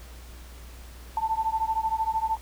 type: beating tone pair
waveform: sine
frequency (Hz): 881 / 894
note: A5 / A5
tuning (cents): +2 / +27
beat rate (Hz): 13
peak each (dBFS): -27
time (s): 1.17-2.37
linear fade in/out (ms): 2
effects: added 60 Hz sine -42 dBFS peak until 2.41 s + pink hiss -50 dBFS RMS until 2.41 s